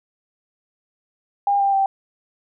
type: tone with pitch steps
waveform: sine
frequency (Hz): 805 / 792.5 / 780.3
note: G5 / G5 / G5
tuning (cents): +46 / +19 / -8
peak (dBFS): -15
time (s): 1.47-1.86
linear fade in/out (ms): 2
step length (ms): 130
effects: none